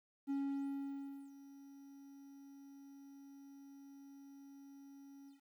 triangle tone with ADSR envelope, 277.2 Hz, C#4, in tune, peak -33 dBFS, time 0.27-5.41 s, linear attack 33 ms, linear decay 1000 ms, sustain -19 dB, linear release 130 ms, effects 12-bit

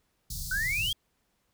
pink band-stop noise, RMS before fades -36 dBFS, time 0.3-0.93 s, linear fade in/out 5 ms, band 160 to 4200 Hz, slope 48 dB/octave
sine exponential sweep, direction up, 1472 to 3322 Hz, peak -27 dBFS, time 0.51-0.93 s, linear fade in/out 5 ms
effects pink hiss -74 dBFS RMS until 1.53 s

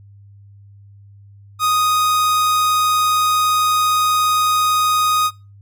45% pulse tone, 1244.5 Hz, D#6, in tune, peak -14 dBFS, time 1.59-5.31 s, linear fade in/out 50 ms, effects noise-tail reverb RT60 0.3 s tail -24 dB re dry + added 100 Hz sine -41 dBFS peak until 5.61 s

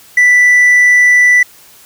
sine tone with hard clipping, 1975.5 Hz, B6, in tune, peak -5 dBFS, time 0.17-1.43 s, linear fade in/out 5 ms, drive 2 dB, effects white hiss -41 dBFS RMS until 1.85 s

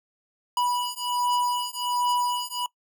square beating tone pair, 979 / 980.3 Hz, B5 / B5, -15 / -13 cents, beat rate 1.3 Hz, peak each -28 dBFS, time 0.57-2.66 s, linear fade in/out 2 ms, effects noise-tail reverb RT60 0.1 s tail -22 dB re dry

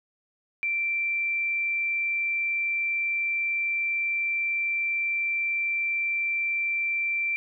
sine tone, 2349 Hz, D7, in tune, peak -24 dBFS, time 0.63-7.36 s, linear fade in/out 0 ms, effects none

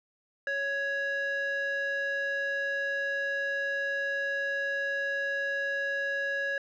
square tone with band-pass filter, 556 Hz, C#5, 5 cents sharp, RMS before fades -31 dBFS, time 0.47-6.58 s, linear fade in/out 2 ms, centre 1400 Hz, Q 8.5, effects resampled to 16000 Hz

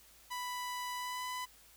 sawtooth tone with pitch glide, 990 to 1001.5 Hz, B5 to B5, +4 to +24 cents, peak -34 dBFS, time 0.3-1.46 s, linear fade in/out 20 ms, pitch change +20 cents, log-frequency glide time 0.96-1.24 s, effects added 55 Hz sine -69 dBFS peak until 1.76 s + white hiss -61 dBFS RMS until 1.76 s

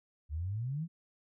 sine exponential sweep, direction up, 71 to 174.61 Hz, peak -33 dBFS, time 0.29-0.88 s, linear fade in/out 50 ms, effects none

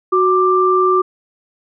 sine tone pair together, 370 / 1180.8 Hz, F#4 / D6, 0 / +9 cents, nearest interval octave + minor sixth, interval 2009 cents, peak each -13 dBFS, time 0.12-1.02 s, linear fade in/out 10 ms, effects none

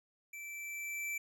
square tone with level ramp, 2330 Hz, D7, 14 cents flat, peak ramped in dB -45 to -36 dBFS, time 0.33-1.18 s, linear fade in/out 5 ms, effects none

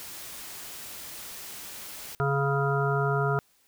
white noise, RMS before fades -41 dBFS, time 0-2.15 s, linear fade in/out 0 ms
harmonic tone, 139.4 Hz, C#3, 10 cents sharp, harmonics 1 / 3 / 5 / 7 / 9 / 10, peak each -26 / -29 / -32 / -35 / -33 / -32 dBFS, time 2.2-3.39 s, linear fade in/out 0 ms
effects white hiss -65 dBFS RMS until 3.67 s

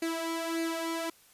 sawtooth tone with flanger, 329.6 Hz, E4, in tune, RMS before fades -33 dBFS, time 0.02-1.1 s, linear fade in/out 5 ms, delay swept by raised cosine 0.44 to 2.14 ms, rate 1.7 Hz, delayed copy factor +0.65, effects white hiss -60 dBFS RMS until 1.33 s + resampled to 32000 Hz

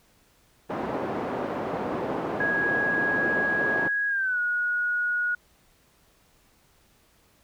pink band-pass noise, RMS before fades -30 dBFS, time 0.69-3.89 s, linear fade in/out 20 ms, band 260 to 910 Hz, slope 12 dB/octave
sine tone with pitch glide, 1657 to 1450.9 Hz, G#6 to F#6, -4 to -34 cents, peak -23 dBFS, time 2.4-5.35 s, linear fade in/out 5 ms, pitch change -230 cents, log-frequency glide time 4.08-4.39 s
effects pink hiss -62 dBFS RMS until 7.43 s

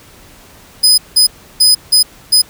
sawtooth tone bursts at uneven times, 5010 Hz, D#8, 11 cents sharp, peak -3 dBFS, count 5, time 0.83-0.98 / 1.16-1.27 / 1.6-1.75 / 1.92-2.03 / 2.32-2.42 s, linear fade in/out 10 ms, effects pink hiss -41 dBFS RMS until 2.49 s

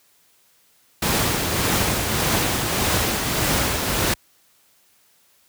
pink noise with tremolo, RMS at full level -19 dBFS, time 1.02-4.14 s, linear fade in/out 5 ms, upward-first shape triangle, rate 1.7 Hz, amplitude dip 40%, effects white hiss -59 dBFS RMS until 5.48 s + high-pass 60 Hz 12 dB/octave

